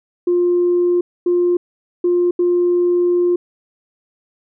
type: tone bursts at uneven times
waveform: sine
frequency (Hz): 352.6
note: F4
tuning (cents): +17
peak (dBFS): -11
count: 4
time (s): 0.27-1.01 / 1.26-1.57 / 2.04-2.31 / 2.39-3.36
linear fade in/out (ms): 5
effects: tanh soft clip ceiling -8 dBFS